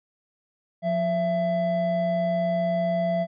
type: tone pair together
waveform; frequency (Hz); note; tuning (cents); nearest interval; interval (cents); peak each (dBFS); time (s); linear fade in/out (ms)
triangle; 176.93 / 668; F3 / E5; +23 / +23; octave + major seventh; 2300; -25 / -21; 0.82-3.27; 50
effects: resampled to 11025 Hz